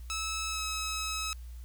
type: tone with pitch glide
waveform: 10% pulse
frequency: 1300 to 1286.6 Hz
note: E6 to E6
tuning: -24 to -42 cents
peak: -24 dBFS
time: 0.1-1.33 s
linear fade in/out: 0 ms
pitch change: -18 cents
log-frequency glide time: 0.5-0.6 s
effects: added 60 Hz sine -41 dBFS peak until 1.64 s + white hiss -62 dBFS RMS until 1.64 s